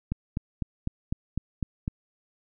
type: click train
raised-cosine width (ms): 5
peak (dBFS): -15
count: 8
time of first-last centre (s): 0.12-1.879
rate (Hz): 3.98
effects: none

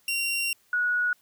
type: tone pair in turn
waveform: sawtooth / sine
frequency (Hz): 2757 / 1460.5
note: F7 / F#6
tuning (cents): -23 / -23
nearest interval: major seventh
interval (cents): 1100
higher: first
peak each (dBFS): -22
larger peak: neither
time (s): 0.08-0.53 / 0.73-1.13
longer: first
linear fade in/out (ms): 2
effects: white hiss -64 dBFS RMS until 1.21 s

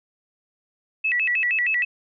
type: tone with vibrato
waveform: sine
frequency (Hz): 2249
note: C#7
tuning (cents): +24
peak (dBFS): -19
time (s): 1.04-1.85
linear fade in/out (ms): 10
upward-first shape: square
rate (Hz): 6.4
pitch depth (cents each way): 250
effects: none

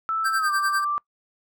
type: tone with pitch glide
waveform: sine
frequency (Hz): 1318.5 to 1174.6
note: E6 to D6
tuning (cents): 0 to 0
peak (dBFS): -22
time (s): 0.09-0.98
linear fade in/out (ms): 0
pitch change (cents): -200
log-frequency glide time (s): 0.38-0.52
type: tone with tremolo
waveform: square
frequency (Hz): 1568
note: G6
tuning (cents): 0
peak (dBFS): -22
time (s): 0.24-0.85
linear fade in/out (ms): 20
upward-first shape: sine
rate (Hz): 10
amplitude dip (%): 85
effects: noise-tail reverb RT60 0.1 s tail -23 dB re dry

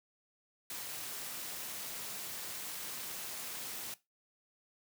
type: noise with amplitude modulation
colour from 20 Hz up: white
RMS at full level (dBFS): -40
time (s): 0.7-3.94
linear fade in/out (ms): 2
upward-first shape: sine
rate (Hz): 261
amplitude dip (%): 55
effects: noise-tail reverb RT60 0.2 s tail -17 dB re dry + high-pass 100 Hz 12 dB/octave

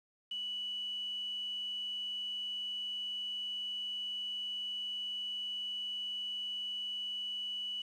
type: tone with quantisation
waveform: sine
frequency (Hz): 2954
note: F#7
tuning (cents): -3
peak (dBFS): -36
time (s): 0.31-7.82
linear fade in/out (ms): 5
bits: 9
effects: low-pass 7000 Hz 12 dB/octave

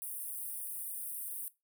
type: high-pass noise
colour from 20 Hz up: pink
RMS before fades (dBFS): -41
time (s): 0.02-1.48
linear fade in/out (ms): 0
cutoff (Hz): 8900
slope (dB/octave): 96
effects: noise-tail reverb RT60 0.2 s tail -17 dB re dry

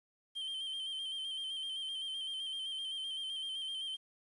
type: tone with vibrato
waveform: triangle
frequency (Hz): 3136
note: G7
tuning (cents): 0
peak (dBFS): -36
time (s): 0.35-3.97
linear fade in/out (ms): 20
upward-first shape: square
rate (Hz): 7.8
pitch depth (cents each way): 33
effects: resampled to 24000 Hz + 11-bit

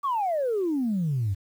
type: exponential sweep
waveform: sine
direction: down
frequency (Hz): 1170 to 91.5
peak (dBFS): -22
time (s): 0.03-1.35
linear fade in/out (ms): 20
effects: tanh soft clip ceiling -19 dBFS + 9-bit

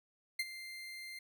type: tone with ADSR envelope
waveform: 30% pulse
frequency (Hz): 2093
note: C7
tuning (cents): 0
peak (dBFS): -28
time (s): 0.39-1.19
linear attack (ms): 6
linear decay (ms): 41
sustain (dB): -14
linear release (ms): 5
effects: none

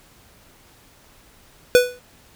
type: tone with exponential decay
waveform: square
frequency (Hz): 493.9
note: B4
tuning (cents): 0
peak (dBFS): -7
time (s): 1.75-1.99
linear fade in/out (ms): 0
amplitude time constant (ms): 51
effects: pink hiss -52 dBFS RMS until 2.35 s

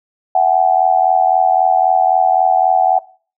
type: tone with amplitude modulation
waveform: sine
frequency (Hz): 750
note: F#5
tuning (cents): +23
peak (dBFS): -5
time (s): 0.35-2.99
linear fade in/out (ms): 5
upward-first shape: sine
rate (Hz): 83.8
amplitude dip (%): 90
effects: noise-tail reverb RT60 0.4 s tail -20 dB re dry

